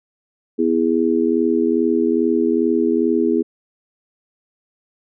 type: chord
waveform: sine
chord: E major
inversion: second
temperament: just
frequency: 247.2 / 329.6 / 412 Hz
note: B3 / E4 / G#4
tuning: +2 / 0 / -14 cents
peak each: -19 / -18 / -19 dBFS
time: 0.58-3.43 s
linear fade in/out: 20 ms
effects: none